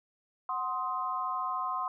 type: chord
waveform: sine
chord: C diminished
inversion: second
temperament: equal with one note detuned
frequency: 740 / 1046.5 / 1256.8 Hz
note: Gb5 / C6 / Eb6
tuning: 0 / 0 / +17 cents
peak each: -38 / -32 / -36 dBFS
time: 0.49-1.88 s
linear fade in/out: 2 ms
effects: none